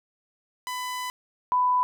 sawtooth / sine tone pair in turn, 1000 / 996.3 Hz, B5 / B5, +21 / +15 cents, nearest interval unison, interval 6 cents, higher first, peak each -26 / -19 dBFS, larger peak second, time 0.67-1.1 / 1.52-1.83 s, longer first, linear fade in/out 0 ms, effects none

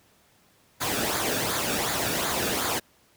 pink noise with flanger, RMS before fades -27 dBFS, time 0.8-2.8 s, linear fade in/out 20 ms, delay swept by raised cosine 0.35 to 1 ms, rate 2.7 Hz, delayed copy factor -0.55, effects pink hiss -61 dBFS RMS until 3.16 s + high-pass 80 Hz 12 dB/octave

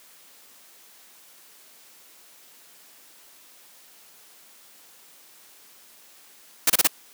white noise bursts, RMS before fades -17 dBFS, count 4, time 6.67-6.873 s, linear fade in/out 5 ms, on 29 ms, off 29 ms, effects white hiss -52 dBFS RMS until 7.13 s + high-pass 200 Hz 12 dB/octave

